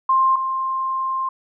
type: tone pair in turn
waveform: sine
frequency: 1055 / 1055 Hz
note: C6 / C6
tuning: +14 / +14 cents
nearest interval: unison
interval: 0 cents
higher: neither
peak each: -13 / -20 dBFS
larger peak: first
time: 0.09-0.36 / 0.36-1.29 s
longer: second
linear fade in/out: 5 ms
effects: none